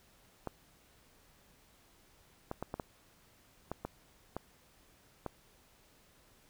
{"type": "clicks", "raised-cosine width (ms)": 1, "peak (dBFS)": -23, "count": 9, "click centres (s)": [0.473, 2.514, 2.626, 2.741, 2.798, 3.716, 3.85, 4.366, 5.263], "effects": ["pink hiss -65 dBFS RMS until 6.49 s"]}